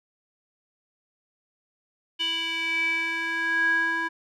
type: tone with band-pass filter sweep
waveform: square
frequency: 329.6 Hz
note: E4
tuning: in tune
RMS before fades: -26 dBFS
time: 2.19-4.09 s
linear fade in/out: 20 ms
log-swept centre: 3000 to 1400 Hz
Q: 7.7
effects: none